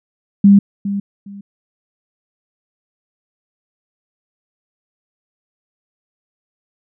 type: tone with echo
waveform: sine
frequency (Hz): 200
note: G3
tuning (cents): +35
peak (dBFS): -4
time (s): 0.44-0.59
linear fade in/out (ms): 5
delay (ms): 410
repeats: 2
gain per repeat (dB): -13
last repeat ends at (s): 1.41
effects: none